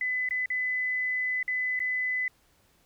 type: tone with dropouts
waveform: sine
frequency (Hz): 2008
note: B6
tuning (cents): +28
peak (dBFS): -26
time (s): 0.01-2.28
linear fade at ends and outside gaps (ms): 2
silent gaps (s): 0.289-0.308 / 0.459-0.502 / 1.429-1.479 / 1.792-1.802
effects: pink hiss -65 dBFS RMS until 2.85 s